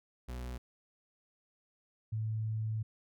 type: tone pair in turn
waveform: 40% pulse / sine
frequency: 61.74 / 109.73 Hz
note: B1 / A2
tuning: 0 / -4 cents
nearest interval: minor seventh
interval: 996 cents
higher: second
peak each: -38 / -32 dBFS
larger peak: second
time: 0.28-0.58 / 2.12-2.83 s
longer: second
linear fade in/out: 10 ms
effects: none